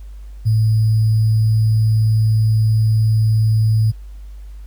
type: tone with sample-and-hold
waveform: sine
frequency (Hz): 109.6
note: A2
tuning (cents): -6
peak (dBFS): -11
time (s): 0.45-3.92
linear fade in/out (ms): 20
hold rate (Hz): 4900
effects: added 50 Hz sine -31 dBFS peak until 4.66 s + pink hiss -56 dBFS RMS until 4.66 s